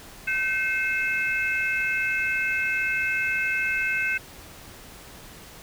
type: tone cluster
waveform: sine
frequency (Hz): 1537 / 2137 / 2608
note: G6 / C7 / E7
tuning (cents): -35 / +36 / -19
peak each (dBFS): -26 / -28 / -26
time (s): 0.27-4.18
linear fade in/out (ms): 10
effects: tanh soft clip ceiling -13 dBFS + pink hiss -45 dBFS RMS until 5.62 s